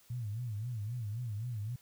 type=tone with vibrato; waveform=sine; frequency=112.9 Hz; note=A2; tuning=45 cents sharp; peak=-35 dBFS; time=0.1-1.76 s; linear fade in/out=5 ms; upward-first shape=sine; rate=3.8 Hz; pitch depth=180 cents each way; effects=white hiss -64 dBFS RMS until 1.81 s